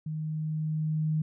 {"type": "tone with level ramp", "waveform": "sine", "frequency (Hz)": 155.56, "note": "D#3", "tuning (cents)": 0, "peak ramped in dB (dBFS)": [-31, -24], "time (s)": [0.06, 1.22], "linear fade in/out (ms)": 5, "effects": []}